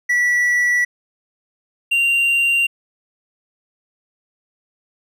triangle tone pair in turn, 1951 / 2771 Hz, B6 / F7, -22 / -14 cents, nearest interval tritone, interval 608 cents, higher second, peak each -12 dBFS, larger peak neither, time 0.09-0.85 / 1.91-2.67 s, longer neither, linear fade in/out 10 ms, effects none

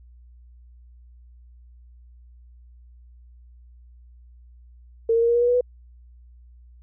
sine tone with pitch steps, 455.9 / 461.2 / 466.6 / 472 / 477.5 / 483 / 488.6 / 494.3 Hz, A#4 / A#4 / A#4 / A#4 / A#4 / B4 / B4 / B4, -39 / -19 / +2 / +22 / +42 / -39 / -19 / +1 cents, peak -16 dBFS, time 5.09-5.61 s, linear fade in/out 5 ms, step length 65 ms, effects added 60 Hz sine -46 dBFS peak until 6.82 s

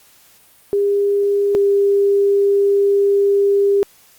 sine tone pair in turn, 403.3 / 400.3 Hz, G4 / G4, +49 / +36 cents, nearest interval unison, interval 13 cents, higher first, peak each -13 / -11 dBFS, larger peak second, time 0.73-1.55 / 1.55-3.83 s, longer second, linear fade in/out 0 ms, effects white hiss -50 dBFS RMS until 4.18 s + Opus 48 kbps

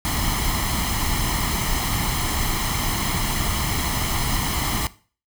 pink noise with comb filter, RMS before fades -23 dBFS, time 0.05-4.87 s, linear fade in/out 0 ms, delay 0.97 ms, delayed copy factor +0.65, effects noise-tail reverb RT60 0.4 s tail -18 dB re dry

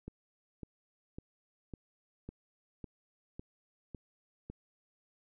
click train, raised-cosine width 3 ms, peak -30 dBFS, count 9, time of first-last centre 0.08-4.5 s, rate 1.81 Hz, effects none

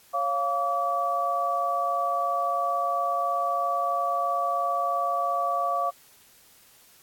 sine tone cluster, 554 / 697 / 1149 Hz, C#5 / F5 / D6, -1 / -4 / -38 cents, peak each -32 / -27 / -26 dBFS, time 0.13-5.91 s, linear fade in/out 20 ms, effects white hiss -56 dBFS RMS until 7.02 s + AAC 64 kbps

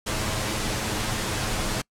pink noise with comb filter, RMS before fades -27 dBFS, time 0.06-1.82 s, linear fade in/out 10 ms, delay 9.4 ms, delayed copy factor +0.5, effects noise-tail reverb RT60 0.1 s tail -26 dB re dry + low-pass 10000 Hz 12 dB/octave

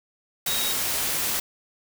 sine tone in noise, 3784 Hz, A#7, 25 cents sharp, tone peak -29 dBFS, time 0.47-0.73 s, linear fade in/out 5 ms, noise white, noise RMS -26 dBFS, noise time 0.46-1.4 s, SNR -6 dB, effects none

